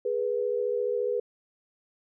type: tone pair together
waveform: sine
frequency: 415.3 / 489.7 Hz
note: G#4 / B4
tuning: 0 / -15 cents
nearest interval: minor third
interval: 285 cents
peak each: -29 / -27 dBFS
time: 0.05-1.2 s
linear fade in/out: 5 ms
effects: none